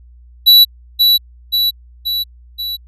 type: tone with echo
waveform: square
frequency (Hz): 3938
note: B7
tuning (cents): -6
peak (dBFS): -4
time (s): 0.46-0.65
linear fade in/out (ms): 20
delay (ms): 530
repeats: 4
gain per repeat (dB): -4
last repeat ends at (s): 2.77
effects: added 60 Hz sine -39 dBFS peak until 2.87 s + resampled to 32000 Hz